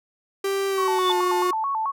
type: tone with pitch glide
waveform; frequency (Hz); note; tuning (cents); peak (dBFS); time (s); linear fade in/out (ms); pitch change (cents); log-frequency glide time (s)
45% pulse; 392 to 359.5; G4 to F#4; 0 to -50; -22; 0.44-1.51; 5; -150; 0.68-1.18
type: tone with vibrato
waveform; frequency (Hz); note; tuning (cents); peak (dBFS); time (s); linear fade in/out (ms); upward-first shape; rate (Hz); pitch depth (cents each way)
sine; 987.8; B5; 0; -22; 0.77-1.92; 20; square; 4.6; 200
type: tone with exponential growth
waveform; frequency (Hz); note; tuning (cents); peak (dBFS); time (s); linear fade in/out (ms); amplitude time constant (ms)
sine; 3500; A7; -10; -19; 0.89-1.12; 5; 50
effects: none